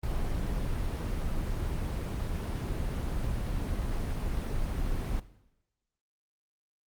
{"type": "noise", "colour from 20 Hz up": "brown", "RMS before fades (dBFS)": -31, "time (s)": [0.03, 5.2], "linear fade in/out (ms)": 5, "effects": ["noise-tail reverb RT60 0.9 s tail -17 dB re dry", "Opus 24 kbps"]}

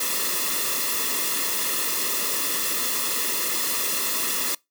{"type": "noise with comb filter", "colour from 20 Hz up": "white", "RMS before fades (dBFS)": -25, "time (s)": [0, 4.55], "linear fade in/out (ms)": 5, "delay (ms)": 1.3, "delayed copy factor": -0.75, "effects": ["noise-tail reverb RT60 0.2 s tail -24 dB re dry", "high-pass 200 Hz 12 dB/octave"]}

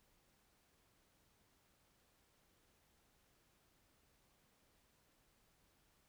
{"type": "silence", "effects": ["pink hiss -75 dBFS RMS until 6.08 s"]}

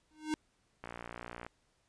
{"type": "tone with exponential growth", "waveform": "square", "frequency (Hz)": 308.5, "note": "D#4", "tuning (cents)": -15, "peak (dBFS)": -29, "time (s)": [0.11, 0.34], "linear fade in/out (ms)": 0, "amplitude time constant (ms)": 48}
{"type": "click train", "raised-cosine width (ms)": 0.5, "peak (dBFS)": -28, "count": 38, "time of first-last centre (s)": [0.84, 1.465], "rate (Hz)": 59.2}
{"effects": ["pink hiss -74 dBFS RMS until 1.88 s", "resampled to 22050 Hz"]}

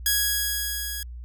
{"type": "tone with level ramp", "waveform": "5% pulse", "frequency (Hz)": 1660, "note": "G#6", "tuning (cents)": -1, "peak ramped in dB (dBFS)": [-8, -20], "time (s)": [0.06, 1.03], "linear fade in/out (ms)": 2, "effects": ["added 60 Hz sine -35 dBFS peak until 1.24 s"]}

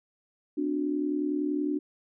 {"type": "tone cluster", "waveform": "sine", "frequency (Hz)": [254.1, 294.2, 364.9], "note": ["B3", "D4", "F#4"], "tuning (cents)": [49, 3, -24], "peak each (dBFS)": [-35, -27, -34], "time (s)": [0.57, 1.79], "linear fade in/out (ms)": 10, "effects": []}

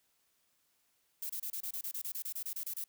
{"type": "noise bursts", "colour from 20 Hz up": "violet", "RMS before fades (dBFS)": -39, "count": 16, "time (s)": [1.22, 2.841], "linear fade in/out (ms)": 5, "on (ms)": 76, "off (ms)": 27, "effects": ["white hiss -75 dBFS RMS until 2.88 s"]}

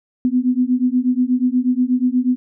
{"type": "beating tone pair", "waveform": "sine", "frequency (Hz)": [246.9, 255.2], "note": ["B3", "C4"], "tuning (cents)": [0, -43], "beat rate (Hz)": 8.3, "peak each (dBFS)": -17, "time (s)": [0.25, 2.36], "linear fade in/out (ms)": 0, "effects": []}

